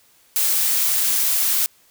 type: noise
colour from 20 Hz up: blue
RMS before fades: -19 dBFS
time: 0.36-1.66 s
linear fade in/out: 0 ms
effects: white hiss -56 dBFS RMS until 1.9 s